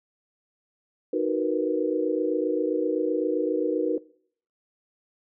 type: chord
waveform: sine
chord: B major seventh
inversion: first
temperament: equal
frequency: 311.1 / 370 / 466.2 / 493.9 Hz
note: D#4 / F#4 / A#4 / B4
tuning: 0 / 0 / 0 / 0 cents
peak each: -28 dBFS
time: 1.13-3.98 s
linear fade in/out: 5 ms
effects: noise-tail reverb RT60 0.6 s tail -22 dB re dry